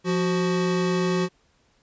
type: tone pair together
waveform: square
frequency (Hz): 175.3 / 371.4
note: F3 / F#4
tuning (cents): +7 / +7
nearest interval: octave + minor second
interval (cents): 1300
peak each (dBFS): -24 / -25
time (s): 0.04-1.29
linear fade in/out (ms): 50
effects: pink hiss -64 dBFS RMS until 1.82 s + resampled to 16000 Hz